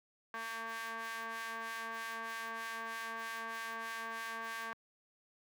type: ring-modulated tone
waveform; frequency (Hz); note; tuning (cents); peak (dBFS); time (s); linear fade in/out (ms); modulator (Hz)
sawtooth; 226.4; A3; +50; -33; 0.34-4.73; 0; 1360
effects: high-pass 150 Hz 12 dB/octave